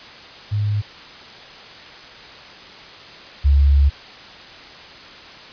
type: tone pair in turn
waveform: sine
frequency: 104.1 / 70.22 Hz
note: G#2 / C#2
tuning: +5 / +23 cents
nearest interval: perfect fifth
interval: 682 cents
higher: first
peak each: -17 / -10 dBFS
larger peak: second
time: 0.51-0.82 / 3.44-3.9 s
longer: second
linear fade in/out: 20 ms
effects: white hiss -39 dBFS RMS until 5.52 s + resampled to 11025 Hz